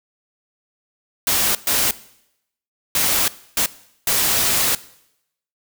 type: noise bursts at uneven times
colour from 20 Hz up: white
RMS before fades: -18 dBFS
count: 5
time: 1.27-1.55 / 1.67-1.91 / 2.95-3.28 / 3.57-3.66 / 4.07-4.75 s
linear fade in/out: 2 ms
effects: noise-tail reverb RT60 0.8 s tail -19 dB re dry